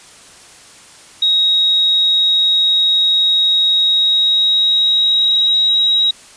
sine tone with pitch glide, 3784 to 3828 Hz, A#7 to A#7, +25 to +45 cents, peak -10 dBFS, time 1.22-6.11 s, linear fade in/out 5 ms, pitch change +20 cents, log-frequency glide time 3.8-5.74 s, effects white hiss -41 dBFS RMS until 6.36 s + resampled to 22050 Hz

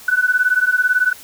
sine beating tone pair, 1484 / 1502 Hz, F#6 / F#6, +5 / +26 cents, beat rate 18 Hz, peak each -16 dBFS, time 0.08-1.13 s, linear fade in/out 5 ms, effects white hiss -40 dBFS RMS until 1.23 s

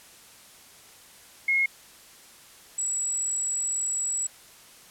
sine tone pair in turn, 2160 / 7814 Hz, C#7 / B8, -45 / -19 cents, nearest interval octave + minor seventh, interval 2226 cents, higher second, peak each -20 / -25 dBFS, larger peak first, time 1.48-1.66 / 2.78-4.27 s, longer second, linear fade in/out 5 ms, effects white hiss -51 dBFS RMS until 4.9 s + low-pass 12000 Hz 12 dB/octave

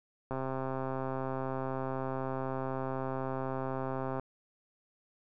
click train, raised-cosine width 1 ms, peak -22 dBFS, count 514, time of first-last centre 0.31-4.196 s, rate 132 Hz, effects none

